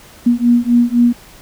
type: beating tone pair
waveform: sine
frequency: 237.7 / 241.6 Hz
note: A#3 / B3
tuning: +34 / -38 cents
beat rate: 3.9 Hz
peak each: -12 dBFS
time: 0.26-1.13 s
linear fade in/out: 10 ms
effects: pink hiss -41 dBFS RMS until 1.41 s